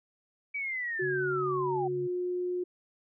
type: linear sweep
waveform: sine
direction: down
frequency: 2299 to 738 Hz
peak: -31 dBFS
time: 0.54-1.88 s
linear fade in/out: 10 ms
type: tone with pitch glide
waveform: sine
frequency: 370 to 359.1 Hz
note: F#4 to F4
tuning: 0 to +48 cents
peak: -29 dBFS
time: 0.99-2.64 s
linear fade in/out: 10 ms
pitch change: -52 cents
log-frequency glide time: 1.73-2.03 s
type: tone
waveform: sine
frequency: 140 Hz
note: C#3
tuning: 18 cents sharp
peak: -38 dBFS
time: 1.01-2.08 s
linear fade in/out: 20 ms
effects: none